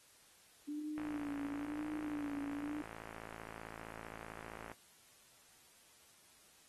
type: tone with vibrato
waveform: sine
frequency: 293.7 Hz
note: D4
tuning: in tune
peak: -39 dBFS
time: 0.68-2.82 s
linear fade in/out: 10 ms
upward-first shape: sine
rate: 1 Hz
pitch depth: 59 cents each way
type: click train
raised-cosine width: 0.5 ms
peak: -33 dBFS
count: 208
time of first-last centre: 0.98-4.716 s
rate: 55.4 Hz
effects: white hiss -65 dBFS RMS until 6.68 s + AAC 32 kbps